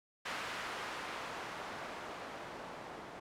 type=noise with low-pass filter sweep; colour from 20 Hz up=blue; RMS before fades=-44 dBFS; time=0.25-3.2 s; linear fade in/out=10 ms; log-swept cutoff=1600 to 670 Hz; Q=0.77; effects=none